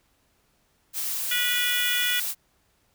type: noise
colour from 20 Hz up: blue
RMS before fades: -29 dBFS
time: 0.93-2.35 s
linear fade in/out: 50 ms
type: harmonic tone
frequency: 488.1 Hz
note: B4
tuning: 20 cents flat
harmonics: 3 / 4 / 5 / 6 / 7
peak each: -30 / -30 / -31 / -31 / -28 dBFS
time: 1.31-2.2 s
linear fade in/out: 5 ms
effects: pink hiss -67 dBFS RMS until 2.94 s

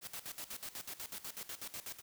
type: noise with tremolo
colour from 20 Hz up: white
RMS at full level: -44 dBFS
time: 0.01-2.02 s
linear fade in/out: 50 ms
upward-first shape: square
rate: 8.1 Hz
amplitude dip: 80%
effects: none

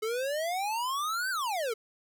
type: exponential two-way sweep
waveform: square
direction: up then down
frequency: 425.8 to 1583 to 425.8 Hz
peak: -30 dBFS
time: 0.02-1.74 s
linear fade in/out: 10 ms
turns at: 1.3 s
effects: none

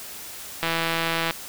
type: click train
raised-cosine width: 0.3 ms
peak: -8 dBFS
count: 113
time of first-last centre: 0.63-1.309 s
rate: 165 Hz
effects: white hiss -38 dBFS RMS until 1.48 s

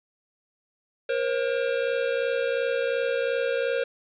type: tone pair together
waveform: square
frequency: 473.9 / 536.7 Hz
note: A#4 / C5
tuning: +28 / +44 cents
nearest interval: major second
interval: 216 cents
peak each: -27 dBFS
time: 1.09-3.84 s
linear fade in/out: 5 ms
effects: resampled to 8000 Hz + 8-bit

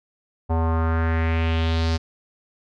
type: tone with low-pass filter sweep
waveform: square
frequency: 81.7 Hz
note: E2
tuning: 15 cents flat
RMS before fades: -21 dBFS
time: 0.49-1.98 s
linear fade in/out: 20 ms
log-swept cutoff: 830 to 5100 Hz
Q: 2.7
effects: none

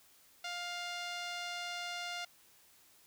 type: tone with low-pass filter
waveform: 5% pulse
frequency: 703 Hz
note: F5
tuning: 11 cents sharp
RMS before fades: -41 dBFS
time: 0.44-2.25 s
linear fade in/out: 5 ms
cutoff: 4000 Hz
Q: 0.65
effects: white hiss -64 dBFS RMS until 3.06 s

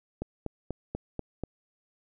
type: click train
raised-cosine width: 2 ms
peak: -19 dBFS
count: 6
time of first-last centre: 0.22-1.437 s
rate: 4.11 Hz
effects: none

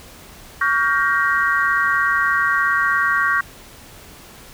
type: chord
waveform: sine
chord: G half-diminished seventh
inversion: second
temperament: just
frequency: 1128.9 / 1411.2 / 1568 / 1881.6 Hz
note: Db6 / F6 / G6 / Bb6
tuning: +31 / +18 / 0 / +16 cents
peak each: -20 / -22 / -20 / -21 dBFS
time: 0.61-3.41 s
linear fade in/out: 5 ms
effects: pink hiss -42 dBFS RMS until 4.53 s

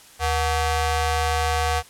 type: ring-modulated tone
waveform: sawtooth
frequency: 404.2 Hz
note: G#4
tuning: 47 cents flat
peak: -13 dBFS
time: 0.19-1.83 s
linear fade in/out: 50 ms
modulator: 328 Hz
effects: white hiss -48 dBFS RMS until 1.89 s + low-pass 11000 Hz 12 dB/octave

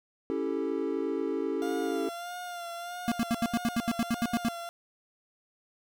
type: chord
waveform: triangle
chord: A dominant seventh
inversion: first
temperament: equal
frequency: 277.2 / 329.6 / 392 / 440 Hz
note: C#4 / E4 / G4 / A4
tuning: 0 / 0 / 0 / 0 cents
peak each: -32 dBFS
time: 0.3-2.09 s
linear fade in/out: 0 ms
type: tone with vibrato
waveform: 30% pulse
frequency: 700 Hz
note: F5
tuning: 4 cents sharp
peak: -34 dBFS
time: 1.62-4.69 s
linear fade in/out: 0 ms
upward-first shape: sine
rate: 1.6 Hz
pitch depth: 42 cents each way
type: tone bursts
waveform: square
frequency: 233.1 Hz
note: A#3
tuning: in tune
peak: -25 dBFS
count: 13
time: 3.08-4.485 s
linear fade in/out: 0 ms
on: 37 ms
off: 77 ms
effects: none

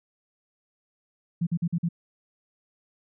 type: tone bursts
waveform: sine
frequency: 170 Hz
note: F3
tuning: 46 cents flat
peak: -22 dBFS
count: 5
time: 1.41-1.889 s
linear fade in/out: 10 ms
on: 59 ms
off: 46 ms
effects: none

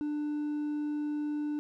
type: tone with hard clipping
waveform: triangle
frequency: 297 Hz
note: D4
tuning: 20 cents sharp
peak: -31 dBFS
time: 0.01-1.59 s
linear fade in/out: 0 ms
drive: 5 dB
effects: none

